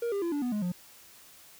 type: tone with pitch steps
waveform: triangle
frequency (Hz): 470.4 / 400.2 / 340.4 / 289.6 / 246.3 / 209.5 / 178.25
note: A#4 / G4 / F4 / D4 / B3 / G#3 / F3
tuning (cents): +16 / +36 / -44 / -24 / -5 / +15 / +36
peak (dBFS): -26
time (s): 0.02-0.72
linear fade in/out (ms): 5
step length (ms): 100
effects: white hiss -54 dBFS RMS until 1.59 s